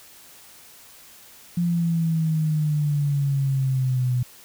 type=exponential sweep; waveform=sine; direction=down; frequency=174.61 to 123.47 Hz; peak=-19 dBFS; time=1.57-4.23 s; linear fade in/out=5 ms; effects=white hiss -48 dBFS RMS until 4.44 s